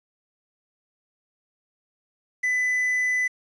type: tone with quantisation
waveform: triangle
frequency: 2000 Hz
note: B6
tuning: 21 cents sharp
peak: -19 dBFS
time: 2.43-3.28 s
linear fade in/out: 10 ms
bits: 8
effects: resampled to 22050 Hz